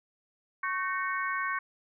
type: harmonic tone with a mistuned harmonic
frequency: 367.9 Hz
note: F#4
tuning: 10 cents flat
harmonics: 3 / 4 / 5 / 6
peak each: -32 / -34 / -36 / -38 dBFS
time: 0.63-1.59 s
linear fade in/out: 5 ms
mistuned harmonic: 4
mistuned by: +71 cents
effects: none